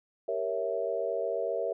sine chord, G diminished seventh, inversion none, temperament equal, 392 / 466.2 / 554.4 / 659.3 Hz, G4 / Bb4 / Db5 / Fb5, 0 / 0 / 0 / 0 cents, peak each -37 / -33 / -34 / -33 dBFS, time 0.28-1.73 s, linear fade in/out 5 ms, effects none

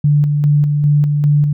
sine tone with tremolo, 146.83 Hz, D3, in tune, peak -8 dBFS, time 0.04-1.53 s, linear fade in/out 5 ms, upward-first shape square, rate 2.5 Hz, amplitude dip 35%, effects none

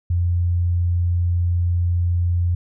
sine tone, 87.31 Hz, F2, in tune, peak -16 dBFS, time 0.1-2.55 s, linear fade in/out 5 ms, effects none

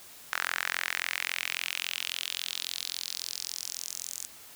sawtooth tone with high-pass filter sweep, 43.65 Hz, F1, in tune, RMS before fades -35 dBFS, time 0.32-4.27 s, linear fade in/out 0 ms, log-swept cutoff 1500 to 7000 Hz, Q 2.7, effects white hiss -50 dBFS RMS until 4.55 s

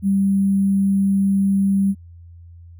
sine tone with sample-and-hold, 196 Hz, G3, in tune, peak -14 dBFS, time 0.02-1.95 s, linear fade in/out 50 ms, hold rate 11025 Hz, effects added 85 Hz sine -39 dBFS peak until 2.79 s

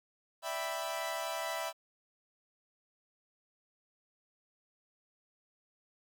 sawtooth chord, E minor seventh, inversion third, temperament equal, 587.3 / 659.3 / 784 / 987.8 Hz, D5 / E5 / G5 / B5, 0 / 0 / 0 / 0 cents, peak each -40 / -34 / -40 / -37 dBFS, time 0.42-1.73 s, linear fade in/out 50 ms, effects 11-bit

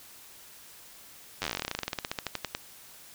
slowing click train, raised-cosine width 0.2 ms, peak -13 dBFS, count 29, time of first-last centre 1.42-2.55 s, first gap 10 ms, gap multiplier 1.09, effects white hiss -51 dBFS RMS until 3.14 s

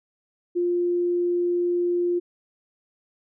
sine tone, 350.9 Hz, F4, 8 cents sharp, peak -20 dBFS, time 0.55-2.2 s, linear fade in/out 20 ms, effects none

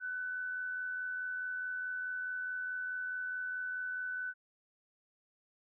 sine tone with amplitude modulation, 1500 Hz, F#6, 23 cents sharp, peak -34 dBFS, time 0-4.34 s, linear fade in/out 50 ms, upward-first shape sine, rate 84.7 Hz, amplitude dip 35%, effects none

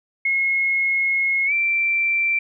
sine tone with pitch glide, 2166 to 2348 Hz, C#7 to D7, -41 to -1 cents, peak -17 dBFS, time 0.25-2.39 s, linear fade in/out 5 ms, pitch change +140 cents, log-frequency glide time 1.46-1.53 s, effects none

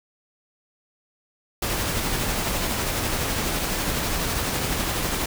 pink noise with tremolo, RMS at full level -24 dBFS, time 1.62-5.26 s, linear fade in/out 5 ms, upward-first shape triangle, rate 12 Hz, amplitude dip 30%, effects none

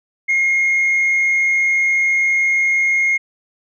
sine tone with frequency modulation, 2143 Hz, C7, 41 cents sharp, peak -11 dBFS, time 0.28-3.18 s, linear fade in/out 20 ms, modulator 54.4 Hz, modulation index 0.34, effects tanh soft clip ceiling -11 dBFS

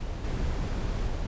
brown noise with level steps, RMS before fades -33 / -29 / -31 dBFS, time 0-1.27 s, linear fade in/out 10 ms, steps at 0.24 / 1.07 s, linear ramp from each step 5 ms, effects resampled to 16000 Hz

